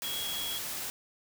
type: tone in noise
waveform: sine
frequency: 3322 Hz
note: G#7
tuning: in tune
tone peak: -35 dBFS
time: 0.04-0.58 s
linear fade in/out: 0 ms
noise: white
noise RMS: -37 dBFS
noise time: 0.02-0.9 s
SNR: -1 dB
effects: none